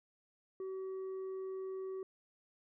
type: tone with tanh clipping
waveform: triangle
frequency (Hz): 380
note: F#4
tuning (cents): +46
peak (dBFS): -40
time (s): 0.6-2.03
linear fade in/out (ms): 2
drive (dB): 8
effects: none